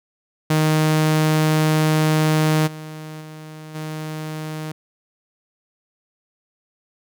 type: tone with level steps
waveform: sawtooth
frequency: 155.56 Hz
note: D#3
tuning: in tune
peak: -11 / -28 / -31 / -23 dBFS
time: 0.5-4.72 s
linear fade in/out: 5 ms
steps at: 2.66 / 3.2 / 3.74 s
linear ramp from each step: 20 ms
effects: none